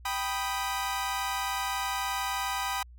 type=chord; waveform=sawtooth; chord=G augmented; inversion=none; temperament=equal; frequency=784 / 987.8 / 1244.5 Hz; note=G5 / B5 / D#6; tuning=0 / 0 / 0 cents; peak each=-30 / -29 / -32 dBFS; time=0.05-2.83 s; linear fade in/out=5 ms; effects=added 60 Hz sine -47 dBFS peak until 2.98 s